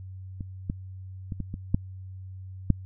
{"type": "clicks", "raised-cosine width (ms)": 5, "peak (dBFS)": [-23, -15, -21, -18, -20, -9, -7], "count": 7, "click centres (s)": [0.408, 0.699, 1.322, 1.403, 1.541, 1.745, 2.703], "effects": ["added 94 Hz sine -38 dBFS peak until 2.85 s"]}